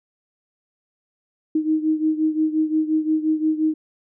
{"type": "beating tone pair", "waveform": "sine", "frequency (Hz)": [311.1, 316.8], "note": ["D#4", "D#4"], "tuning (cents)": [0, 31], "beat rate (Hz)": 5.7, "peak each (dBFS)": [-19, -23], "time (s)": [1.55, 3.74], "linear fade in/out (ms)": 5, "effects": []}